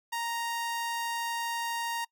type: tone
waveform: sawtooth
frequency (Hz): 932.3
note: A#5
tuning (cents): 0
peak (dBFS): -27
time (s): 0.12-2.05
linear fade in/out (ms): 10
effects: noise-tail reverb RT60 0.1 s tail -25 dB re dry